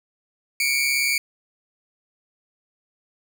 sawtooth tone pair together, 2231 / 2369 Hz, C#7 / D7, +11 / +14 cents, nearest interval minor second, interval 103 cents, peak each -19 dBFS, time 0.6-1.18 s, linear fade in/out 2 ms, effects none

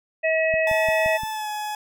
harmonic tone, 641 Hz, E5, 49 cents flat, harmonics 1 / 3 / 4, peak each -20 / -25 / -26 dBFS, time 0.23-1.18 s, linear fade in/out 20 ms
click train, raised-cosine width 5 ms, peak -24 dBFS, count 5, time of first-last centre 0.54-1.234 s, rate 5.76 Hz
40% pulse tone with pitch glide, 872 to 845.2 Hz, A5 to G#5, -16 to +30 cents, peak -26 dBFS, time 0.67-1.75 s, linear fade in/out 2 ms, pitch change -54 cents, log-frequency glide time 1.3-1.49 s
effects none

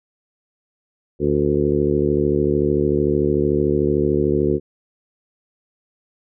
harmonic tone with a mistuned harmonic, 73.42 Hz, D2, in tune, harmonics 1 / 2 / 3 / 4 / 5 / 6 / 7, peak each -27 / -24 / -25 / -23 / -19 / -23 / -29 dBFS, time 1.19-4.6 s, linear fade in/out 50 ms, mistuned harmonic 7, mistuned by -38 cents, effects none

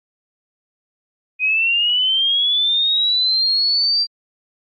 sine linear sweep, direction up, 2488 to 4728 Hz, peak -14 dBFS, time 1.39-4.07 s, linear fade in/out 50 ms, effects Opus 48 kbps

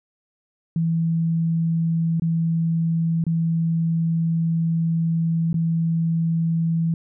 sine tone with dropouts, 164.81 Hz, E3, in tune, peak -18 dBFS, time 0.76-6.94 s, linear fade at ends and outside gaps 2 ms, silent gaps 2.198-2.22 / 3.24-3.266 / 5.53-5.542 s, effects none

